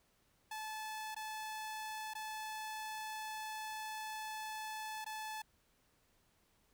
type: tone with dropouts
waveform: sawtooth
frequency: 867 Hz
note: A5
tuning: 26 cents flat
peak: -38 dBFS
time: 0.51-5.42 s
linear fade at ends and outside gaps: 5 ms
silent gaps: 1.147-1.163 / 2.137-2.151 / 5.045-5.062 s
effects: pink hiss -74 dBFS RMS until 6.73 s